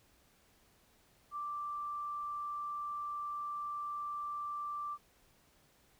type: tone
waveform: sine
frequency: 1174.7 Hz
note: D6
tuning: in tune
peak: -37 dBFS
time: 1.31-4.98 s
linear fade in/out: 50 ms
effects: pink hiss -68 dBFS RMS until 5.99 s